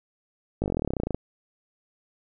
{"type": "slowing click train", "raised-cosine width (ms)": 2, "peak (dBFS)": -13, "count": 20, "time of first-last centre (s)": [0.62, 1.146], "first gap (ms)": 19, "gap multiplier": 1.04, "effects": []}